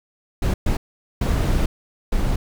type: noise bursts at uneven times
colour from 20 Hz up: brown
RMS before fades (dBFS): -19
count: 4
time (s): 0.42-0.54 / 0.66-0.77 / 1.21-1.66 / 2.12-2.36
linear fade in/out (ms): 5
effects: none